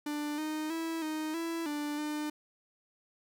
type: tone with pitch steps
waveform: 45% pulse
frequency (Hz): 296 / 308.8 / 327.3 / 310.5 / 331.9 / 294.8 / 300.5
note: D4 / D#4 / E4 / D#4 / E4 / D4 / D4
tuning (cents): +14 / -13 / -12 / -3 / +12 / +7 / +40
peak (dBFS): -33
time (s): 0.06-2.3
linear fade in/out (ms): 5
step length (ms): 320
effects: none